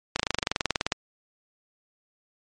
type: slowing click train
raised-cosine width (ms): 0.2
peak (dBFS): -6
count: 18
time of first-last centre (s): 0.16-0.922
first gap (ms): 35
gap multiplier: 1.03
effects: MP3 48 kbps